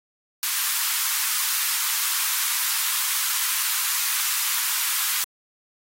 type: high-pass noise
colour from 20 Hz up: white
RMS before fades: -24 dBFS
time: 0.43-5.24 s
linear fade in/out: 0 ms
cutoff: 950 Hz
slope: 48 dB/octave
effects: AAC 48 kbps